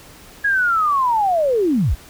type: linear sweep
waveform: sine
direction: down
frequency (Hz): 1674 to 35.73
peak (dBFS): -14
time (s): 0.44-1.95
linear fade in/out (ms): 10
effects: pink hiss -43 dBFS RMS until 2.09 s